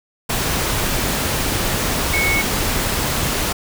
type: tone in noise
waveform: sine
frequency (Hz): 2207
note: C#7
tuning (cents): -8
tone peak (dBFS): -17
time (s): 2.13-2.42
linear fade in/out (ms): 10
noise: pink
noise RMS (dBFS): -20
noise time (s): 0.29-3.53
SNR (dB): 0
effects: none